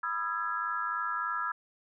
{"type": "chord", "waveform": "sine", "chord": "E major seventh", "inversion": "second", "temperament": "equal with one note detuned", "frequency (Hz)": [987.8, 1244.5, 1347.8, 1661.2], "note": ["B5", "D#6", "E6", "G#6"], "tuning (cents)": [0, 0, 38, 0], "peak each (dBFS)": [-38, -37, -33, -36], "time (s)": [0.03, 1.52], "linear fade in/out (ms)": 5, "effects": []}